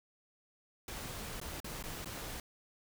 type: noise with dropouts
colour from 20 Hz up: pink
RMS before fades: -43 dBFS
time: 0.88-2.4 s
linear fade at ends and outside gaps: 2 ms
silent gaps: 1.401-1.414 / 1.602-1.644 / 1.827-1.838 / 2.046-2.057 s
effects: none